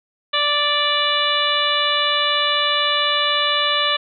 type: harmonic tone with a mistuned harmonic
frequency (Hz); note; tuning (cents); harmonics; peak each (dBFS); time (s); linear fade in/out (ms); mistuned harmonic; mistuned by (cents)
586; D5; -4; 1 / 2 / 3 / 4 / 5 / 6 / 7; -26 / -22 / -25 / -27 / -22 / -22 / -27; 0.33-3.97; 10; 7; -56
effects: none